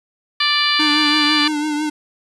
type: harmonic tone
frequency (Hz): 587.3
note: D5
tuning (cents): 0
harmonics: 2 / 3 / 4 / 5 / 6 / 7 / 8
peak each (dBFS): -22 / -22 / -22 / -22 / -22 / -22 / -22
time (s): 0.4-1.48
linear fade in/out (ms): 5
type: tone with vibrato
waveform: square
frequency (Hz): 300.9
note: D4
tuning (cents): +42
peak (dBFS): -19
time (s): 0.79-1.9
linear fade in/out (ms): 10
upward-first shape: triangle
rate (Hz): 6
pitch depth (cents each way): 50
effects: resampled to 24000 Hz + 7-bit